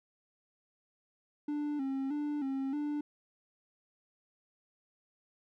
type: tone with vibrato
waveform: triangle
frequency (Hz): 281.8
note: C#4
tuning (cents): +29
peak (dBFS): -30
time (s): 1.48-3.01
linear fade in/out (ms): 5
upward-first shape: square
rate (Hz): 1.6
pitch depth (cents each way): 79
effects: none